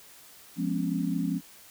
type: chord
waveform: sine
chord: C# dominant seventh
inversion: first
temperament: equal with one note detuned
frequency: 174.61 / 207.7 / 252.4 / 277.2 Hz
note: E#3 / G#3 / B3 / C#4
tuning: 0 / 0 / +38 / 0 cents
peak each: -30 / -33 / -33 / -31 dBFS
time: 0.56-1.41 s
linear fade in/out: 50 ms
effects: white hiss -52 dBFS RMS until 1.7 s